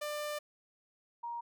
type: tone pair in turn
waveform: sawtooth / sine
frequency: 595 / 942.1 Hz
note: D5 / A#5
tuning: +22 / +18 cents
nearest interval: minor sixth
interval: 796 cents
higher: second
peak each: -32 / -37 dBFS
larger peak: first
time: 0.01-0.39 / 1.23-1.41 s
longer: first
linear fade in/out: 10 ms
effects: none